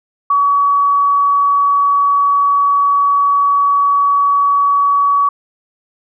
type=tone; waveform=sine; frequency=1133 Hz; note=C#6; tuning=37 cents sharp; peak=-9 dBFS; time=0.3-5.29 s; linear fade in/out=5 ms; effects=none